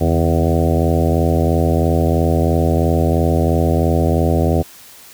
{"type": "harmonic tone with a mistuned harmonic", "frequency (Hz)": 83, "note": "E2", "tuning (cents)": 12, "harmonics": [1, 2, 3, 4, 5, 6, 7, 8, 9], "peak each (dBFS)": [-16, -19, -21, -22, -23, -24, -24, -25, -26], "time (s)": [0, 4.63], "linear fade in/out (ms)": 20, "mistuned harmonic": 2, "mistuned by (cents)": -92, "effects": ["white hiss -41 dBFS RMS until 5.13 s"]}